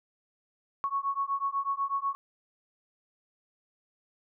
sine beating tone pair, 1103 / 1111.1 Hz, C#6 / C#6, -9 / +4 cents, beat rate 8.1 Hz, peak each -31 dBFS, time 0.84-2.15 s, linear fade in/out 0 ms, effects none

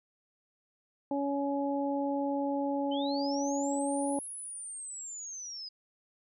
harmonic tone, 280.7 Hz, C#4, 22 cents sharp, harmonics 1 / 2 / 3, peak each -31 / -34 / -36 dBFS, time 1.11-4.19 s, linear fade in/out 2 ms
sine linear two-way sweep, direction up then down, 2983 to 10650 to 4937 Hz, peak -39 dBFS, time 2.91-5.69 s, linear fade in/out 10 ms, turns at 4.24 s
effects none

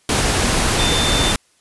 sine tone in noise, 3566 Hz, A7, 22 cents sharp, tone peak -20 dBFS, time 0.79-1.32 s, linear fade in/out 2 ms, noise pink, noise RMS -17 dBFS, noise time 0.09-1.36 s, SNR -6 dB, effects white hiss -58 dBFS RMS until 1.6 s + resampled to 24000 Hz

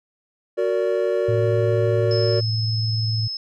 triangle chord, Gb augmented, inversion none, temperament just, 370 / 462.5 / 578.1 Hz, Gb4 / Bb4 / D5, 0 / -14 / -27 cents, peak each -21 dBFS, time 0.57-2.41 s, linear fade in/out 20 ms
sine tone with tremolo, 111.6 Hz, A2, 25 cents sharp, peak -19 dBFS, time 1.28-3.28 s, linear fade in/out 10 ms, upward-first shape sine, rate 20 Hz, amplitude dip 25%
sine tone, 5190 Hz, E8, 28 cents flat, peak -26 dBFS, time 2.11-3.37 s, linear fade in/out 2 ms
effects none

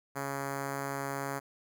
5% pulse tone with notch filter, 138.59 Hz, C#3, in tune, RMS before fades -36 dBFS, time 0.15-1.4 s, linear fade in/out 20 ms, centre 3700 Hz, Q 1.1, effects none

